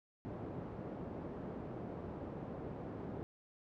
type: band-pass noise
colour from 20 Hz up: pink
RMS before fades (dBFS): -45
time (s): 0.25-3.23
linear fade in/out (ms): 0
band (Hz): 110 to 620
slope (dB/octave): 12
effects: none